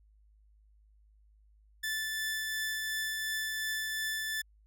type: tone with tremolo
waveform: sawtooth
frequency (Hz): 1753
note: A6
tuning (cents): -7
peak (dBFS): -28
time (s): 1.83-4.42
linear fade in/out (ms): 10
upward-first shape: triangle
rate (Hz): 2.8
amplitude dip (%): 25
effects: added 52 Hz sine -60 dBFS peak until 4.66 s